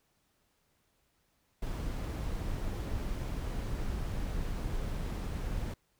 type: noise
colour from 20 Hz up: brown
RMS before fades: -35 dBFS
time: 1.62-5.74 s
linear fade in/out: 5 ms
effects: pink hiss -74 dBFS RMS until 5.99 s